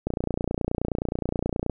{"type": "click train", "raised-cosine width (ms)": 2, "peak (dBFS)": -12, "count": 49, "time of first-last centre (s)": [0.07, 1.697], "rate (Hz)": 29.5, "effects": []}